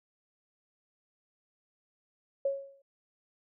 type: tone with exponential decay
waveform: sine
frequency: 551 Hz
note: C#5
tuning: 11 cents flat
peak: -24 dBFS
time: 2.45-2.82 s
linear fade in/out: 5 ms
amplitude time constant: 80 ms
effects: none